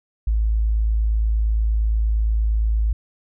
sine tone, 54.3 Hz, A1, 22 cents flat, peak -16 dBFS, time 0.27-2.93 s, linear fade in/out 5 ms, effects none

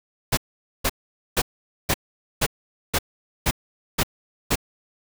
pink noise bursts, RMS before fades -20 dBFS, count 9, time 0.32-4.557 s, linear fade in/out 10 ms, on 53 ms, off 470 ms, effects none

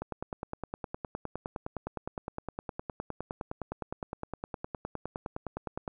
click train, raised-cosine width 1 ms, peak -21 dBFS, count 58, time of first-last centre 0.02-5.878 s, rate 9.73 Hz, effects none

